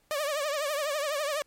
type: tone with vibrato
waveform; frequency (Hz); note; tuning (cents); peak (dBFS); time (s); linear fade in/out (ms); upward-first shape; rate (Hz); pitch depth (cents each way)
sawtooth; 587.3; D5; 0; -24; 0.11-1.42; 0; triangle; 12; 130
effects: pink hiss -68 dBFS RMS until 1.46 s + MP3 64 kbps